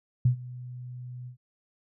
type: tone with ADSR envelope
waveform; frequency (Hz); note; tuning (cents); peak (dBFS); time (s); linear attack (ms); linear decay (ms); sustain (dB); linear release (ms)
sine; 124.4; B2; +13; -16; 0.25-1.37; 6; 100; -21; 100
effects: none